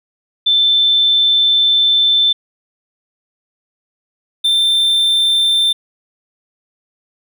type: tone pair in turn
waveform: sine / triangle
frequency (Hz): 3540 / 3569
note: A7 / A7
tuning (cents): +10 / +24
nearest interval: unison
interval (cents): 14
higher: second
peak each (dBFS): -9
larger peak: neither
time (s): 0.46-2.33 / 4.44-5.73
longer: first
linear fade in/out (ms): 10
effects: none